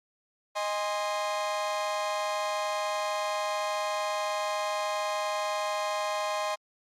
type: chord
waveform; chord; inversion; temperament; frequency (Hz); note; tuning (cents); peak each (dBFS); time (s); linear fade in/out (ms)
40% pulse; Ab major; second; equal with one note detuned; 622.3 / 819.6 / 1046.5; Eb5 / Ab5 / C6; 0 / -23 / 0; -31 / -34 / -32; 0.55-6.56; 20
effects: low-pass 8000 Hz 12 dB/octave + Opus 48 kbps